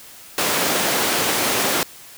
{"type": "high-pass noise", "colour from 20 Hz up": "pink", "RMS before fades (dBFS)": -20, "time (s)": [0.38, 1.83], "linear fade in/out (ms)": 0, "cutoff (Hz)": 270, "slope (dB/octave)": 12, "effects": ["white hiss -42 dBFS RMS until 2.17 s"]}